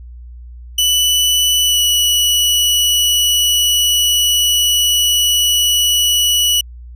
sawtooth tone with pitch glide, 2974 to 2942 Hz, F#7 to F#7, +8 to -11 cents, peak -8 dBFS, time 0.78-6.61 s, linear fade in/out 5 ms, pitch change -19 cents, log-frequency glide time 1.65-1.8 s, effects added 60 Hz sine -31 dBFS peak until 6.95 s

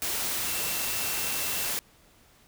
sine tone in noise, 2689 Hz, E7, 34 cents sharp, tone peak -39 dBFS, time 0.46-1.69 s, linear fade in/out 0 ms, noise white, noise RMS -30 dBFS, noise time 0.02-1.79 s, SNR -12 dB, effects pink hiss -59 dBFS RMS until 2.47 s

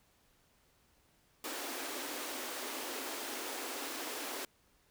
pink high-pass noise, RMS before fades -41 dBFS, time 1.44-4.45 s, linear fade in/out 2 ms, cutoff 250 Hz, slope 96 dB/octave, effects pink hiss -70 dBFS RMS until 4.9 s

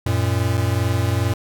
square tone pair together, 92.4 / 114.77 Hz, F#2 / A#2, -2 / -27 cents, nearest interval major third, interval 375 cents, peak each -21 dBFS, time 0.06-1.34 s, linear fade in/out 5 ms, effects none

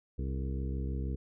harmonic tone with a mistuned harmonic, 66.3 Hz, C2, 23 cents sharp, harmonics 1 / 2 / 3 / 4 / 5 / 6 / 7, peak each -33 / -39 / -43 / -45 / -47 / -49 / -50 dBFS, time 0.18-1.16 s, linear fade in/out 10 ms, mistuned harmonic 6, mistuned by +50 cents, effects none

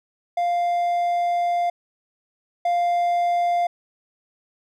triangle tone pair in turn, 698.5 / 698.5 Hz, F5 / F5, 0 / 0 cents, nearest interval unison, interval 0 cents, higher neither, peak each -17 / -16 dBFS, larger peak second, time 0.37-1.7 / 2.65-3.67 s, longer first, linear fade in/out 5 ms, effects none

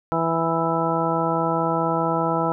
harmonic tone, 164.81 Hz, E3, in tune, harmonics 1 / 2 / 3 / 4 / 5 / 6 / 8, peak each -27 / -27 / -27 / -27 / -27 / -27 / -27 dBFS, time 0.12-2.52 s, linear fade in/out 0 ms, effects none

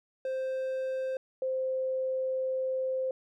triangle / sine tone pair in turn, 523.3 / 521.4 Hz, C5 / C5, 0 / -6 cents, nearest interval unison, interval 6 cents, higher first, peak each -28 dBFS, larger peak neither, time 0.25-1.17 / 1.42-3.11 s, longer second, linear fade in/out 2 ms, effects none

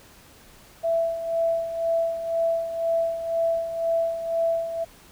sine tone with tremolo, 664 Hz, E5, 12 cents sharp, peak -19 dBFS, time 0.83-4.85 s, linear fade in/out 20 ms, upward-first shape sine, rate 2 Hz, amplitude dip 65%, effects pink hiss -51 dBFS RMS until 5.11 s

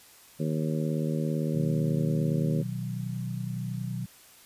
harmonic tone, 77.78 Hz, D#2, in tune, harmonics 2 / 3 / 4 / 5 / 6 / 7, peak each -28 / -32 / -37 / -37 / -39 / -38 dBFS, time 0.39-2.63 s, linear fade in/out 20 ms
sine chord, B major, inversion none, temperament equal, 123.47 / 155.56 / 185 Hz, B2 / D#3 / F#3, 0 / 0 / 0 cents, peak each -33 / -37 / -35 dBFS, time 1.54-4.06 s, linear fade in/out 10 ms
effects white hiss -54 dBFS RMS until 4.45 s + resampled to 32000 Hz

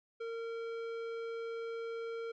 sine tone with tanh clipping, 458.9 Hz, A#4, 27 cents flat, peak -40 dBFS, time 0.2-2.32 s, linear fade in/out 10 ms, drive 14 dB, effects none

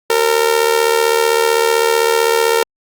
sawtooth tone with amplitude modulation, 458.5 Hz, A#4, 29 cents flat, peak -4 dBFS, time 0.1-2.63 s, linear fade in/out 2 ms, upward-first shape sine, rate 75.7 Hz, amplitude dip 75%, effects Opus 48 kbps

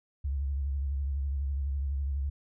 sine tone with vibrato, 69.3 Hz, C#2, in tune, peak -28 dBFS, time 0.24-2.3 s, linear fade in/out 10 ms, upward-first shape triangle, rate 12 Hz, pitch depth 93 cents each way, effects none

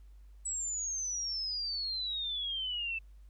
sine exponential sweep, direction down, 7902 to 2632 Hz, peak -33 dBFS, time 0.45-2.99 s, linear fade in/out 10 ms, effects added 50 Hz sine -51 dBFS peak until 3.29 s + pink hiss -75 dBFS RMS until 3.29 s

